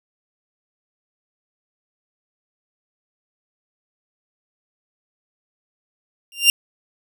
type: tone with exponential growth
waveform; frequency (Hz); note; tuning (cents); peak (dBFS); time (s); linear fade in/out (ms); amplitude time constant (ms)
sawtooth; 2787; F7; -4; -3; 6.32-6.5; 1; 39
effects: none